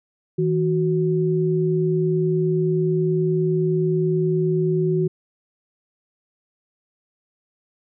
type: tone pair together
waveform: sine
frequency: 160.5 / 370 Hz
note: E3 / F#4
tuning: -46 / 0 cents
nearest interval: octave + major second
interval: 1446 cents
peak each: -20 dBFS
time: 0.38-5.08 s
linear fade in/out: 10 ms
effects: none